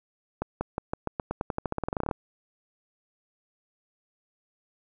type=accelerating click train; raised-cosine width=1 ms; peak=-14 dBFS; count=22; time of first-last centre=0.42-2.112 s; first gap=190 ms; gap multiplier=0.9; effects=none